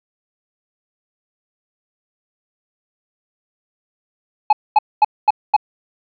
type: tone bursts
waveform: triangle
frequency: 849 Hz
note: G#5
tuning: 38 cents sharp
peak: -5 dBFS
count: 5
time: 4.5-5.565 s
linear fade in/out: 5 ms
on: 29 ms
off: 230 ms
effects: resampled to 11025 Hz